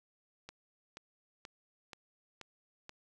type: click train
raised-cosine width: 0.2 ms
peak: -29 dBFS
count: 6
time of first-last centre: 0.49-2.894 s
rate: 2.08 Hz
effects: none